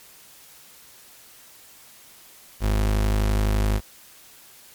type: tone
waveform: 35% pulse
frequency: 51.91 Hz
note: G#1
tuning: in tune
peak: -17 dBFS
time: 2.6-3.81 s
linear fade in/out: 50 ms
effects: white hiss -49 dBFS RMS until 4.74 s + MP3 96 kbps